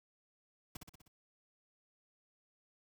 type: noise with echo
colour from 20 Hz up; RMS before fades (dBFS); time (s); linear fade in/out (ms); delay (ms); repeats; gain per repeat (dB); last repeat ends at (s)
pink; -45; 0.75-0.77; 5; 62; 5; -4; 1.08
effects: none